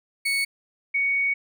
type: tone pair in turn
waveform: 35% pulse / sine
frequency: 2219 / 2233 Hz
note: C#7 / C#7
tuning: +1 / +12 cents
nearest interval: unison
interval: 11 cents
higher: second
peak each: -20 dBFS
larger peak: neither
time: 0.25-0.45 / 0.94-1.34 s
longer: second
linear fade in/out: 10 ms
effects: none